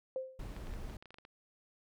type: tone with exponential decay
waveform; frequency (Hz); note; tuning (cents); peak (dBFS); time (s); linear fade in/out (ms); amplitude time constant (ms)
sine; 522; C5; -4; -32; 0.16-0.48; 1; 69
type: noise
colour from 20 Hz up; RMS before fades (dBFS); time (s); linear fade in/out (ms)
brown; -43; 0.39-0.97; 5
type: clicks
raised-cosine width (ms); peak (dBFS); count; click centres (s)
0.3; -37; 10; 0.565 / 0.671 / 0.738 / 0.898 / 1.025 / 1.057 / 1.106 / 1.143 / 1.185 / 1.251
effects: none